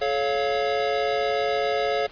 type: chord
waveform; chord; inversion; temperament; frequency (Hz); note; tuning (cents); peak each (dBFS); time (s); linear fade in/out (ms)
square; A augmented; none; equal with one note detuned; 430.4 / 554.4 / 698.5; A4 / C#5 / E#5; -38 / 0 / 0; -27; 0.01-2.07; 10
effects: pink hiss -46 dBFS RMS until 2.11 s + resampled to 11025 Hz